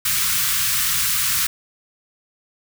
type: band-stop noise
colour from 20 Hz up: white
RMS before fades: -20 dBFS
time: 0.05-1.47 s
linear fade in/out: 5 ms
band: 180 to 1100 Hz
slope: 48 dB/octave
effects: none